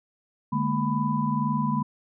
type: tone cluster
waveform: sine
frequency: 148.6 / 209.4 / 231.6 / 996 Hz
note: D3 / G#3 / A#3 / B5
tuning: +21 / +15 / -11 / +14 cents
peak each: -28 dBFS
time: 0.52-1.83 s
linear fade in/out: 10 ms
effects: none